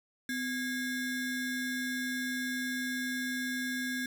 square ring-modulated tone, 948 Hz, A#5, 29 cents sharp, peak -30 dBFS, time 0.29-4.06 s, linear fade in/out 2 ms, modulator 694 Hz, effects 11-bit

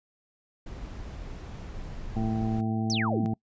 brown noise, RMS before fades -38 dBFS, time 0.66-2.61 s, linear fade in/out 5 ms
harmonic tone, 110.9 Hz, A2, 14 cents sharp, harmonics 1 / 2 / 3 / 4 / 6 / 7, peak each -30 / -28 / -37 / -44 / -44 / -38 dBFS, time 2.16-3.34 s, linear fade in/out 5 ms
sine exponential sweep, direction down, 6250 to 146.83 Hz, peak -28 dBFS, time 2.9-3.26 s, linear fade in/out 0 ms
effects noise-tail reverb RT60 0.1 s tail -24 dB re dry + resampled to 16000 Hz

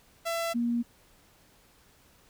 sawtooth / sine tone pair in turn, 670 / 236.9 Hz, E5 / A#3, +28 / +28 cents, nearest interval octave + tritone, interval 1800 cents, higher first, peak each -25 dBFS, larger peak neither, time 0.25-0.54 / 0.54-0.83 s, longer neither, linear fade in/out 20 ms, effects pink hiss -61 dBFS RMS until 2.29 s

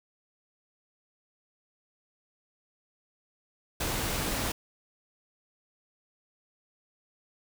pink noise, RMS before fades -31 dBFS, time 3.8-4.52 s, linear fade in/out 5 ms, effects none

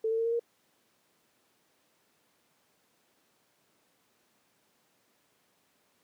sine tone with pitch steps, 443.4 / 449.6 / 455.9 / 462.2 / 468.7 Hz, A4 / A4 / A#4 / A#4 / A#4, +13 / +37 / -39 / -15 / +9 cents, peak -26 dBFS, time 0.04-0.395 s, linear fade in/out 5 ms, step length 71 ms, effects pink hiss -70 dBFS RMS until 6.03 s + high-pass 200 Hz 12 dB/octave

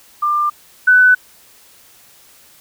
sine tone pair in turn, 1193 / 1498.8 Hz, D6 / F#6, +27 / +22 cents, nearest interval major third, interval 395 cents, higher second, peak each -13 / -6 dBFS, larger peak second, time 0.22-0.5 / 0.87-1.15 s, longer neither, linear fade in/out 10 ms, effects white hiss -47 dBFS RMS until 2.6 s

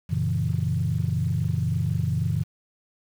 sine chord, F# dominant seventh, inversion none, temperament equal, 92.5 / 116.54 / 138.59 / 164.81 Hz, F#2 / A#2 / C#3 / E3, 0 / 0 / 0 / 0 cents, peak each -27 dBFS, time 0.09-2.44 s, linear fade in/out 20 ms, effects tanh soft clip ceiling -13 dBFS + 8-bit

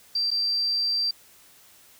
sine tone with dropouts, 4699 Hz, D8, in tune, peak -22 dBFS, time 0.15-1.11 s, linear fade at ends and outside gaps 5 ms, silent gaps 0.306-0.313 s, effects white hiss -54 dBFS RMS until 1.99 s

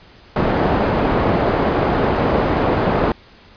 white low-pass noise, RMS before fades -17 dBFS, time 0.36-3.12 s, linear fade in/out 2 ms, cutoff 720 Hz, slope 12 dB/octave, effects pink hiss -46 dBFS RMS until 3.56 s + resampled to 11025 Hz

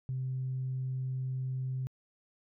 sine tone, 130 Hz, C3, 11 cents flat, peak -31 dBFS, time 0.09-1.87 s, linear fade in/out 0 ms, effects tanh soft clip ceiling -27 dBFS

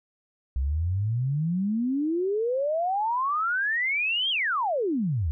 sine exponential two-way sweep, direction up then down, 62.9 to 3298 to 69.7 Hz, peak -23 dBFS, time 0.56-5.31 s, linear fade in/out 0 ms, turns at 4.3 s, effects none

